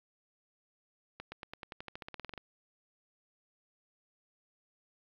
accelerating click train, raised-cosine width 0.3 ms, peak -26 dBFS, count 17, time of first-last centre 1.2-2.377 s, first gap 120 ms, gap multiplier 0.93, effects low-pass 5000 Hz 12 dB/octave + 10-bit

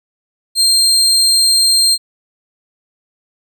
30% pulse tone, 4186 Hz, C8, in tune, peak -6 dBFS, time 0.55-1.98 s, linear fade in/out 50 ms, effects none

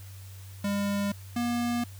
square tone pair in turn, 201.6 / 239 Hz, G3 / A#3, +49 / +43 cents, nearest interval minor third, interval 294 cents, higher second, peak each -27 dBFS, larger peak neither, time 0.64-1.12 / 1.36-1.84 s, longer neither, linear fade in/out 5 ms, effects added 96 Hz sine -42 dBFS peak until 1.99 s + white hiss -53 dBFS RMS until 1.99 s

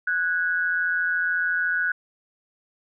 sine tone pair together, 1474.1 / 1648 Hz, F#6 / G#6, -7 / -14 cents, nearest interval major second, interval 193 cents, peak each -22 / -27 dBFS, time 0.07-1.92 s, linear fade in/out 5 ms, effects none

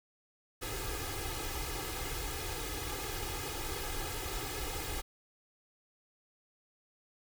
pink noise with comb filter, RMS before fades -38 dBFS, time 0.61-5.02 s, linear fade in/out 20 ms, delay 2.4 ms, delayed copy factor +1, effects none

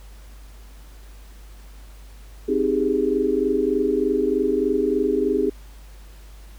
sine chord, Ab major seventh, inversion first, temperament equal, 261.6 / 311.1 / 392 / 415.3 Hz, C4 / Eb4 / G4 / Ab4, 0 / 0 / 0 / 0 cents, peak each -25 / -25 / -23 / -22 dBFS, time 2.48-5.5 s, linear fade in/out 10 ms, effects added 50 Hz sine -40 dBFS peak until 6.58 s + pink hiss -52 dBFS RMS until 6.58 s

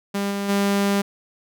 sawtooth tone with level steps, 200 Hz, G3, 35 cents sharp, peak -18 / -20 / -14 dBFS, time 0.14-1.02 s, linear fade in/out 10 ms, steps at 0.3 / 0.48 s, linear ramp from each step 20 ms, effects none

